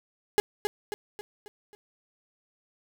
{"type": "tone with echo", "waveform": "35% pulse", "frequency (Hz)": 415.7, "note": "G#4", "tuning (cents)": 2, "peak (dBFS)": -17, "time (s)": [0.38, 0.4], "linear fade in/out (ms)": 0, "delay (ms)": 270, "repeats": 5, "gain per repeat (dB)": -6, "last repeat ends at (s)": 1.75, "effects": []}